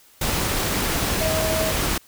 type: tone in noise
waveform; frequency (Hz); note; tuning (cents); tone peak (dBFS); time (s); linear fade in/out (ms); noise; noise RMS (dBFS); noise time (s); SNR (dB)
sine; 637; D#5; +41; -23; 1.21-1.71; 5; pink; -23; 0.21-1.98; -3
effects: white hiss -53 dBFS RMS until 2.07 s